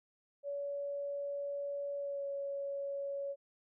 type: tone with pitch glide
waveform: sine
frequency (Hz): 567 to 559.2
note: C#5 to C#5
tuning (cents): +39 to +15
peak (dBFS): -36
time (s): 0.43-3.36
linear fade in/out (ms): 50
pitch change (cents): -24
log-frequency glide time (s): 1.97-2.25
effects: none